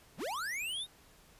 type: linear sweep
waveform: square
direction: up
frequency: 82.41 to 3799 Hz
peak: -36 dBFS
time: 0.17-0.87 s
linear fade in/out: 50 ms
effects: pink hiss -61 dBFS RMS until 1.39 s + resampled to 32000 Hz